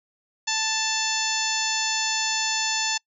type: harmonic tone with a mistuned harmonic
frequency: 880 Hz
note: A5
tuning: in tune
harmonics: 1 / 2 / 3 / 4 / 5 / 6 / 7 / 8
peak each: -31 / -31 / -31 / -31 / -31 / -31 / -31 / -31 dBFS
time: 0.47-2.98 s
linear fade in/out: 10 ms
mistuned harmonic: 3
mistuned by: +16 cents
effects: noise-tail reverb RT60 0.1 s tail -26 dB re dry